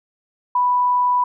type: tone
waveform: sine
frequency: 987.8 Hz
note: B5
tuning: in tune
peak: -14 dBFS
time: 0.55-1.24 s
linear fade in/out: 5 ms
effects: none